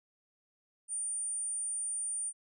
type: tone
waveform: sine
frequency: 9060 Hz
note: C#9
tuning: 37 cents sharp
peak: -33 dBFS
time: 0.88-2.33 s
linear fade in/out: 50 ms
effects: none